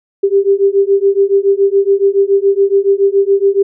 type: beating tone pair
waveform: sine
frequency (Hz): 392 / 399.1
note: G4 / G4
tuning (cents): 0 / +31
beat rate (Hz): 7.1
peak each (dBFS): -11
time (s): 0.23-3.63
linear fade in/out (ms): 10
effects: none